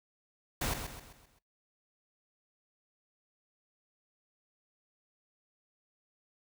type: noise with echo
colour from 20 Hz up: pink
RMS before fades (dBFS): -33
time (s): 0.61-0.74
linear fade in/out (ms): 5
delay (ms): 130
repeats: 5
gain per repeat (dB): -7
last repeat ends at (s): 1.39
effects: noise-tail reverb RT60 0.2 s tail -20 dB re dry